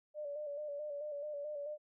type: tone with vibrato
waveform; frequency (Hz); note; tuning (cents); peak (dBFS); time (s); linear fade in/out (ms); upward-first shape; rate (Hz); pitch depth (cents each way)
sine; 587.3; D5; 0; -39; 0.14-1.78; 50; square; 4.6; 42
effects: none